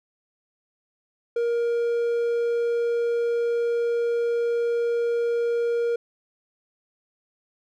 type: tone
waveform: triangle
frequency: 470.5 Hz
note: A#4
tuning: 16 cents sharp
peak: -19 dBFS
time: 1.36-5.96 s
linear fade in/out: 5 ms
effects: none

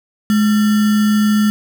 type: tone with sample-and-hold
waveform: sine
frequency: 211.2 Hz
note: G#3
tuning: 29 cents sharp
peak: -10 dBFS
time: 0.3-1.5 s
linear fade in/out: 0 ms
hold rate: 1575 Hz
effects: none

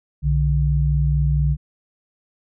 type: tone pair together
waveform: sine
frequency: 62.3 / 146.64 Hz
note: B1 / D3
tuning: +16 / -2 cents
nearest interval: octave + minor third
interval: 1482 cents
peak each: -18 dBFS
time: 0.22-1.57 s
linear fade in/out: 50 ms
effects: none

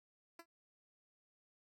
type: tone with exponential decay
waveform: 10% pulse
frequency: 336.3 Hz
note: E4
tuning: 35 cents sharp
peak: -40 dBFS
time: 0.39-0.46 s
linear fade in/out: 5 ms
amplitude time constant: 15 ms
effects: none

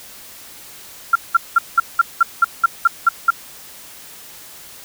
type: tone bursts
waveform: sine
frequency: 1372 Hz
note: F6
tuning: 31 cents flat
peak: -7 dBFS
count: 11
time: 1.13-3.305 s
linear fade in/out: 5 ms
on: 25 ms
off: 190 ms
effects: white hiss -39 dBFS RMS until 4.84 s

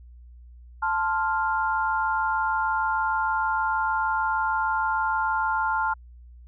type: chord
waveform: sine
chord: F major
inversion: first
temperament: equal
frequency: 880 / 1046.5 / 1396.9 Hz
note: A5 / C6 / F6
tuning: 0 / 0 / 0 cents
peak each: -25 / -29 / -26 dBFS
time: 0.82-5.94 s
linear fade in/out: 10 ms
effects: added 60 Hz sine -44 dBFS peak until 6.47 s

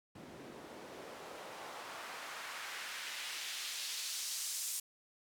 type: noise with band-pass filter sweep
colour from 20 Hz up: white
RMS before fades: -44 dBFS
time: 0.15-4.8 s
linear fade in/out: 5 ms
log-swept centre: 230 to 8200 Hz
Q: 1
effects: none

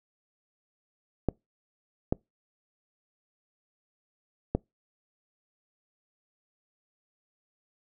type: clicks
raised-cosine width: 2 ms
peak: -11 dBFS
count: 3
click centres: 1.287 / 2.125 / 4.55 s
effects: noise-tail reverb RT60 0.2 s tail -26 dB re dry

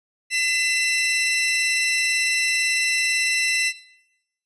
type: tone pair together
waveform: sawtooth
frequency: 2019 / 2686 Hz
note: B6 / E7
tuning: +38 / +32 cents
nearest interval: perfect fourth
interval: 494 cents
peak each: -19 dBFS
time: 0.3-3.73 s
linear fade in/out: 50 ms
effects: noise-tail reverb RT60 0.9 s tail -19 dB re dry + resampled to 24000 Hz

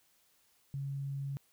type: tone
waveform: sine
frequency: 138.59 Hz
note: C#3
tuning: in tune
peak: -35 dBFS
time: 0.74-1.37 s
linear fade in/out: 0 ms
effects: white hiss -70 dBFS RMS until 1.52 s

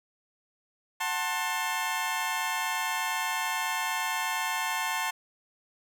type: chord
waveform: 20% pulse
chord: F# diminished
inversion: none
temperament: just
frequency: 740 / 888 / 1065.6 Hz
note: F#5 / A5 / C6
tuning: 0 / +16 / +31 cents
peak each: -31 / -26 / -28 dBFS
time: 1-5.11 s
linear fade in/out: 10 ms
effects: none

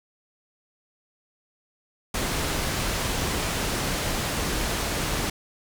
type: low-pass noise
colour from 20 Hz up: pink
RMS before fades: -27 dBFS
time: 2.14-5.3 s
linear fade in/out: 5 ms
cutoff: 11000 Hz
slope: 12 dB/octave
effects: none

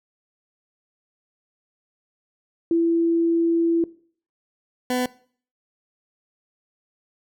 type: tone pair in turn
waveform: sine / 20% pulse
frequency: 334.4 / 250.5 Hz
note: E4 / B3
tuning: +25 / +25 cents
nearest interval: perfect fourth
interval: 500 cents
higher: first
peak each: -16 dBFS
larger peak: neither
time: 2.71-3.84 / 4.9-5.06 s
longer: first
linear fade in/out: 2 ms
effects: noise-tail reverb RT60 0.5 s tail -21 dB re dry

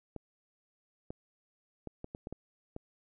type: clicks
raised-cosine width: 2 ms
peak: -27 dBFS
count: 8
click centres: 0.163 / 1.105 / 1.873 / 2.044 / 2.149 / 2.271 / 2.326 / 2.764 s
effects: none

